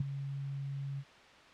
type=tone with ADSR envelope; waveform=sine; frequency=138.59 Hz; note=C#3; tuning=in tune; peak=-26 dBFS; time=0-1.04 s; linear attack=5 ms; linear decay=19 ms; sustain=-10 dB; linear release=52 ms; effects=white hiss -56 dBFS RMS until 1.53 s + low-pass 3000 Hz 12 dB/octave